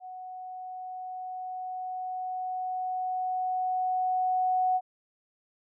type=tone with level ramp; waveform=sine; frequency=740 Hz; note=F#5; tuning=in tune; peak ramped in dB=-39 to -22 dBFS; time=0-4.81 s; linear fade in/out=50 ms; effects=none